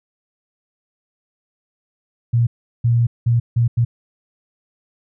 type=tone bursts at uneven times; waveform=sine; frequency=118.1 Hz; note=A#2; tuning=23 cents sharp; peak=-12 dBFS; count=5; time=2.33-2.47 / 2.84-3.07 / 3.26-3.4 / 3.56-3.68 / 3.77-3.85 s; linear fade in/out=10 ms; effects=none